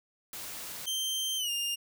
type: noise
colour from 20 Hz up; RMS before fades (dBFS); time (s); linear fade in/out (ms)
white; -41; 0.33-0.86; 2
type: tone with pitch glide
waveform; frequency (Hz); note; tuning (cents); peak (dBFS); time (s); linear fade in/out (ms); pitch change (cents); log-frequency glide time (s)
sawtooth; 3136 to 2810; G7 to F7; 0 to +10; -27; 0.86-1.76; 20; -190; 1.37-1.5
effects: none